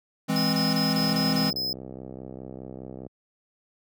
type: chord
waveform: square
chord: E augmented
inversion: none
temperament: equal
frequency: 164.81 / 207.7 / 261.6 Hz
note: E3 / G#3 / B#3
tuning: 0 / 0 / 0 cents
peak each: -28 dBFS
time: 0.28-1.51 s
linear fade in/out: 20 ms
type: tone bursts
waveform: square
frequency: 5100 Hz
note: D#8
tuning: 42 cents sharp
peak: -27 dBFS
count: 7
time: 0.36-1.73 s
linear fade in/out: 2 ms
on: 170 ms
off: 30 ms
type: noise with exponential growth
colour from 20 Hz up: brown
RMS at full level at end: -39 dBFS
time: 0.41-0.61 s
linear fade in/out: 5 ms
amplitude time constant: 43 ms
type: click train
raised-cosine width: 2 ms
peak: -25 dBFS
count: 137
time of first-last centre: 0.97-3.066 s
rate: 64.9 Hz
effects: high-pass 100 Hz 12 dB/octave